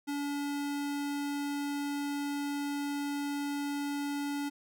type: tone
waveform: square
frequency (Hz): 286.1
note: D4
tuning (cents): -45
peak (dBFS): -33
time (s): 0.07-4.5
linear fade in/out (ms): 20
effects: none